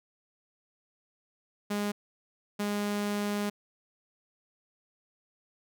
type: tone bursts at uneven times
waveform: sawtooth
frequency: 205.7 Hz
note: G#3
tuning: 16 cents flat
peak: -25 dBFS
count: 2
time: 1.7-1.92 / 2.59-3.5 s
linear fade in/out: 10 ms
effects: none